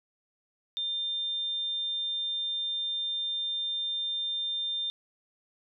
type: tone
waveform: sine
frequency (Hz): 3600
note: A7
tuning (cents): +39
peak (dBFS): -29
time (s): 0.77-4.9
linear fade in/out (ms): 0
effects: none